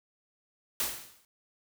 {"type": "noise with exponential decay", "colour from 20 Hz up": "white", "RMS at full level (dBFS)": -28, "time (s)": [0.8, 1.25], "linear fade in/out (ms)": 1, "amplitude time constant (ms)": 97, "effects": []}